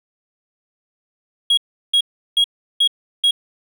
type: tone bursts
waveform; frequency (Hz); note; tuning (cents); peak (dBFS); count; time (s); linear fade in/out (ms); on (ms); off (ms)
triangle; 3300; G#7; -12; -10; 5; 1.5-3.31; 5; 74; 360
effects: none